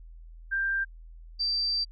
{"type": "tone pair in turn", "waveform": "sine", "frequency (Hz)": [1583, 4678], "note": ["G6", "D8"], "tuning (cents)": [17, -8], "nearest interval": "octave + perfect fifth", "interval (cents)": 1875, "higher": "second", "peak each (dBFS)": -25, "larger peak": "neither", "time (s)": [[0.51, 0.85], [1.39, 1.85]], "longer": "second", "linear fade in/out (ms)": 20, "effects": ["added 41 Hz sine -44 dBFS peak until 1.91 s"]}